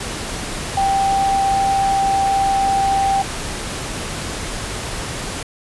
sine tone in noise, 784 Hz, G5, in tune, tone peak -14 dBFS, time 0.77-3.22 s, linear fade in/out 5 ms, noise pink, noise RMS -26 dBFS, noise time 0-5.43 s, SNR +9 dB, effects resampled to 24000 Hz

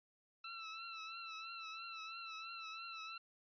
15% pulse tone with vibrato, 1331 Hz, E6, 16 cents sharp, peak -39 dBFS, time 0.44-3.18 s, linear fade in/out 5 ms, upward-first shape triangle, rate 3 Hz, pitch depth 56 cents each way, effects resampled to 11025 Hz

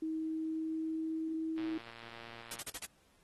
sine tone with pitch glide, 317.8 to 321.3 Hz, D#4 to E4, +37 to -44 cents, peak -34 dBFS, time 0.02-1.78 s, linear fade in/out 5 ms, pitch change +19 cents, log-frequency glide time 0.22-1.62 s
click train, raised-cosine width 0.3 ms, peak -34 dBFS, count 119, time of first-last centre 1.58-2.597 s, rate 116 Hz
white noise bursts, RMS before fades -41 dBFS, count 5, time 2.51-2.855 s, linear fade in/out 5 ms, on 37 ms, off 40 ms
effects pink hiss -70 dBFS RMS until 3.23 s + AAC 32 kbps

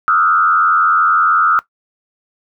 sine tone with frequency modulation, 1318.5 Hz, E6, in tune, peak -9 dBFS, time 0.08-1.59 s, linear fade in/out 0 ms, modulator 87.1 Hz, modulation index 1.2, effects noise-tail reverb RT60 0.1 s tail -17 dB re dry

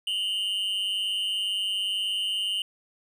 triangle tone pair together, 2854 / 3051 Hz, F7 / G7, +37 / -48 cents, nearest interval minor second, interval 115 cents, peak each -27 dBFS, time 0.07-2.62 s, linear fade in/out 2 ms, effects none

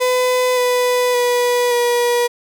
35% pulse tone with pitch steps, 503 / 495.8 / 488.7 / 481.7 Hz, B4 / B4 / B4 / B4, +32 / +7 / -18 / -43 cents, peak -12 dBFS, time 0-2.28 s, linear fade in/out 20 ms, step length 570 ms, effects none

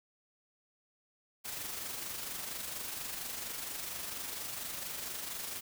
white noise with amplitude modulation, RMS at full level -39 dBFS, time 1.44-5.61 s, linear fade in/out 20 ms, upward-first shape sine, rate 24.3 Hz, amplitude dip 40%, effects none

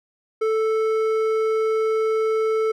triangle tone with hard clipping, 440 Hz, A4, in tune, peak -20 dBFS, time 0.41-2.72 s, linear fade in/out 10 ms, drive 12 dB, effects none

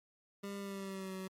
25% pulse tone with pitch glide, 199.8 to 188.8 Hz, G3 to F#3, +33 to +35 cents, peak -37 dBFS, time 0.43-1.28 s, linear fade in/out 10 ms, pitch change -98 cents, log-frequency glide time 0.58-1.14 s, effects MP3 64 kbps

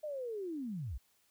sine linear sweep, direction down, 622.3 to 47.05 Hz, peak -37 dBFS, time 0.03-0.98 s, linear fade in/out 10 ms, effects white hiss -72 dBFS RMS until 1.3 s

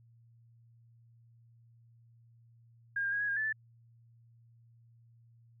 sine tone with pitch steps, 1619 / 1603 / 1643 / 1667 / 1617 / 1743 / 1754 Hz, G#6 / G6 / G#6 / G#6 / G#6 / A6 / A6, -45 / +38 / -19 / +6 / -47 / -17 / -6 cents, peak -30 dBFS, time 2.96-3.527 s, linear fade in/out 5 ms, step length 81 ms, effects added 116 Hz sine -59 dBFS peak until 5.6 s

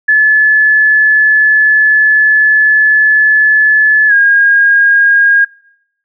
sine tone with pitch glide, 1724 to 1627.2 Hz, A6 to G#6, -36 to -36 cents, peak -4 dBFS, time 0.08-5.45 s, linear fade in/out 10 ms, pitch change -100 cents, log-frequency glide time 4.08-4.13 s, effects noise-tail reverb RT60 0.7 s tail -23 dB re dry

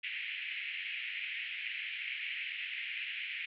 pink band-pass noise, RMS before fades -40 dBFS, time 0.03-3.46 s, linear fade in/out 10 ms, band 2000 to 2900 Hz, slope 48 dB/octave, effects none

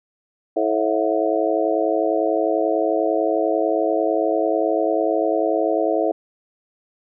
harmonic tone with a mistuned harmonic, 109 Hz, A2, 16 cents flat, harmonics 3 / 4 / 5 / 6 / 7, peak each -23 / -23 / -24 / -22 / -26 dBFS, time 0.56-6.12 s, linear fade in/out 10 ms, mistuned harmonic 7, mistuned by -88 cents, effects none

